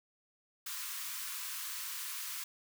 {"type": "high-pass noise", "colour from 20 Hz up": "white", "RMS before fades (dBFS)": -41, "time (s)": [0.66, 2.44], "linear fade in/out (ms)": 5, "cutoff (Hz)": 960, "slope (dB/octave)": 96, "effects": []}